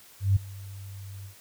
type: tone with ADSR envelope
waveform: sine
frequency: 98 Hz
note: G2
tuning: in tune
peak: -16 dBFS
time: 0.2-1.35 s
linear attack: 160 ms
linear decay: 11 ms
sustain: -22 dB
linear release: 100 ms
effects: white hiss -53 dBFS RMS until 1.4 s